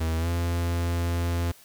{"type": "tone with pitch glide", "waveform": "45% pulse", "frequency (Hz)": [80.9, 85.71], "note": ["E2", "F2"], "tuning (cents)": [-32, -32], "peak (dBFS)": -24, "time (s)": [0, 1.52], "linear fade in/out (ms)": 10, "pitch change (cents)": 100, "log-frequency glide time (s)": [0.18, 0.28], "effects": ["white hiss -53 dBFS RMS until 1.64 s"]}